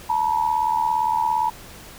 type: tone pair together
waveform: sine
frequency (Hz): 880 / 957.5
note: A5 / A#5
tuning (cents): 0 / +46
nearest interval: minor second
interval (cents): 146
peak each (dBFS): -21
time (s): 0.09-1.5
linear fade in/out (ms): 10
effects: pink hiss -42 dBFS RMS until 1.98 s